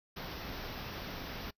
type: band-stop noise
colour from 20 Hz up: pink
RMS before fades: -42 dBFS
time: 0.16-1.51 s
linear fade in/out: 10 ms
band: 5700 to 13000 Hz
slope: 96 dB/octave
effects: noise-tail reverb RT60 0.1 s tail -23 dB re dry + resampled to 32000 Hz